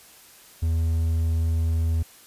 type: tone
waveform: triangle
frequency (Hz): 81.6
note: E2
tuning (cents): -17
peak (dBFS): -18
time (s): 0.62-2.03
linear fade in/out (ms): 10
effects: white hiss -50 dBFS RMS until 2.26 s + resampled to 32000 Hz